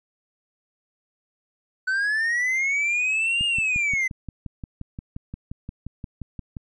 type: linear two-way sweep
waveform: triangle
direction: up then down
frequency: 1501 to 2845 to 2027 Hz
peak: -19 dBFS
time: 1.87-4.08 s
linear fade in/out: 10 ms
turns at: 3.45 s
type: click train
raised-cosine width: 5 ms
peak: -21 dBFS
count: 19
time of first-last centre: 3.41-6.568 s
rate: 5.7 Hz
effects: resampled to 22050 Hz